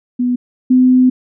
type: tone pair in turn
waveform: sine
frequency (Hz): 246.9 / 254.4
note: B3 / C4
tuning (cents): 0 / -48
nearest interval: minor second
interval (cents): 52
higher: second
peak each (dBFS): -12 / -6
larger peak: second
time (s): 0.19-0.36 / 0.7-1.1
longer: second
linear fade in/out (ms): 10
effects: none